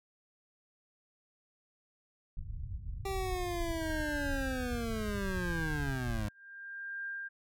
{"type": "low-pass noise", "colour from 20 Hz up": "pink", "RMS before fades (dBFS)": -39, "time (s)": [2.37, 6.27], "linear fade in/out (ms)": 5, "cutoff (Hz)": 110, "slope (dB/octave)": 24}
{"type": "linear sweep", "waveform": "25% pulse", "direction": "down", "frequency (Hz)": [392, 101.2], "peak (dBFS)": -31, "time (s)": [3.05, 6.29], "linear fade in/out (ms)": 5}
{"type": "tone with tremolo", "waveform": "sine", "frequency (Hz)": 1597, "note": "G6", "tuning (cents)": 32, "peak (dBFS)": -36, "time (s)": [3.8, 7.29], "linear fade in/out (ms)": 20, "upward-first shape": "triangle", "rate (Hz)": 0.69, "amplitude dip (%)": 95}
{"effects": []}